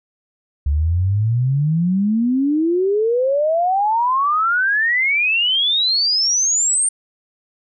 sine exponential sweep, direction up, 69.3 to 8940 Hz, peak -14 dBFS, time 0.66-6.89 s, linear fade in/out 5 ms, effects none

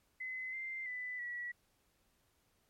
sine tone with pitch steps, 2035 / 2087 / 1995 / 1937 Hz, C7 / C7 / B6 / B6, -49 / -5 / +17 / -34 cents, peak -39 dBFS, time 0.2-1.52 s, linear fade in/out 10 ms, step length 330 ms, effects pink hiss -75 dBFS RMS until 2.69 s + MP3 64 kbps

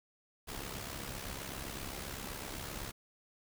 pink noise with amplitude modulation, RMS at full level -40 dBFS, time 0.47-2.92 s, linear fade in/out 20 ms, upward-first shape sine, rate 67.8 Hz, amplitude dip 60%, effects none

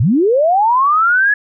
sine linear sweep, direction up, 92.6 to 1708 Hz, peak -9 dBFS, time 0-1.34 s, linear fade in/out 5 ms, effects none

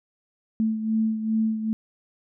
sine beating tone pair, 220 / 222.5 Hz, A3 / A3, 0 / +20 cents, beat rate 2.5 Hz, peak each -22 / -29 dBFS, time 0.6-1.73 s, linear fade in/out 0 ms, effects none

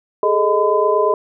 sine tone cluster, 408.4 / 436.9 / 622 / 1012 Hz, G#4 / A4 / D#5 / B5, -29 / -12 / -1 / +42 cents, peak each -18 dBFS, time 0.23-1.14 s, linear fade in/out 2 ms, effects none

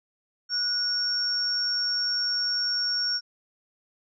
sine tone pair together, 1461 / 5510 Hz, F#6 / F8, -22 / -24 cents, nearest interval octave + major seventh, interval 2298 cents, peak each -34 / -24 dBFS, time 0.49-3.21 s, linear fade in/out 50 ms, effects none

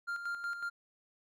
triangle tone with tremolo, 1396.9 Hz, F6, in tune, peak -32 dBFS, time 0.07-0.7 s, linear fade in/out 20 ms, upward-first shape square, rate 5.4 Hz, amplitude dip 55%, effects none

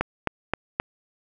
click train, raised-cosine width 0.5 ms, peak -7 dBFS, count 4, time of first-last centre 0.01-0.799 s, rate 3.8 Hz, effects none

